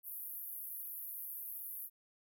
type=band-pass noise; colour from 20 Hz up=white; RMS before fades=-45 dBFS; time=0.03-1.9 s; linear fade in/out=50 ms; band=11000 to 16000 Hz; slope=96 dB/octave; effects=none